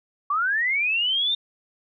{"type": "linear sweep", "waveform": "sine", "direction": "up", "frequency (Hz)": [1116, 3656], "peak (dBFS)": -20, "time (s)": [0.3, 1.35], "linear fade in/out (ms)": 5, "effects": []}